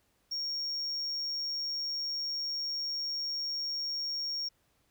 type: tone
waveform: triangle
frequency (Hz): 5550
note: F8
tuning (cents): -12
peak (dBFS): -31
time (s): 0.31-4.49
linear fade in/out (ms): 10
effects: pink hiss -72 dBFS RMS until 4.9 s